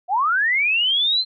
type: linear sweep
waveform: sine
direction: up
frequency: 682 to 4172 Hz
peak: -16 dBFS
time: 0.08-1.25 s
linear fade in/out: 50 ms
effects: none